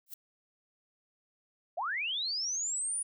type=noise with exponential growth; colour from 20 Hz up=violet; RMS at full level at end=-37 dBFS; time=0.06-0.14 s; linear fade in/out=5 ms; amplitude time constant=16 ms
type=linear sweep; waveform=sine; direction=up; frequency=597 to 9760 Hz; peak=-31 dBFS; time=1.77-3.03 s; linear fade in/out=10 ms
effects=none